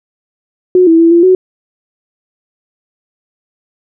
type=tone with pitch steps; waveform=sine; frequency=364.9 / 327.8 / 332.6 / 341.4 / 371.3 Hz; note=F#4 / E4 / E4 / F4 / F#4; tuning=-24 / -10 / +16 / -39 / +6 cents; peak=-3 dBFS; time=0.75-1.35 s; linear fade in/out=2 ms; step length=120 ms; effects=none